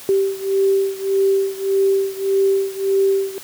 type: beating tone pair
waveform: sine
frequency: 389.2 / 390.9 Hz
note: G4 / G4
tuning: -12 / -5 cents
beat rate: 1.7 Hz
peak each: -17 / -19 dBFS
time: 0.09-3.38 s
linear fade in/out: 0 ms
effects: white hiss -38 dBFS RMS until 3.43 s + high-pass 80 Hz 12 dB/octave